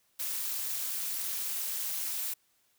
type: noise with amplitude modulation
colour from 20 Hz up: blue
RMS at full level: -31 dBFS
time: 0.19-2.34 s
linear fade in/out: 10 ms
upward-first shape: sine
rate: 257 Hz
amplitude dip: 75%
effects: white hiss -71 dBFS RMS until 2.78 s